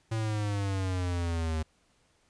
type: exponential sweep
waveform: square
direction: down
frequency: 112.8 to 78 Hz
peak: -29 dBFS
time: 0.11-1.63 s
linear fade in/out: 10 ms
effects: pink hiss -68 dBFS RMS until 2.29 s + resampled to 22050 Hz